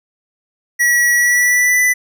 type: tone with pitch glide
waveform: square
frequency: 1929 to 1990.1 Hz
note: B6 to B6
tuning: -41 to +13 cents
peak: -11 dBFS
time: 0.79-1.94 s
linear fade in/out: 20 ms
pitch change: +54 cents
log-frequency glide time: 1.15-1.82 s
effects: none